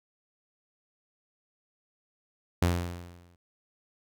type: tone with exponential decay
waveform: sawtooth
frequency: 87.31 Hz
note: F2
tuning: in tune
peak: -17 dBFS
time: 2.62-3.36 s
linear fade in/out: 5 ms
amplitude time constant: 160 ms
effects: none